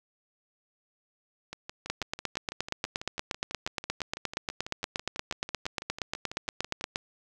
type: two click trains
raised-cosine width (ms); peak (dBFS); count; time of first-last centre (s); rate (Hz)
0.2; -12 / -21; 44 / 33; 1.9-6.959 / 1.53-6.811; 8.5 / 6.06
effects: none